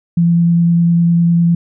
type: tone with vibrato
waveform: sine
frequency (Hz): 170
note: F3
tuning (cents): -46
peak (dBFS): -8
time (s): 0.17-1.55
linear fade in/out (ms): 5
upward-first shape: sine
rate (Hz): 9.9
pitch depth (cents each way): 9
effects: none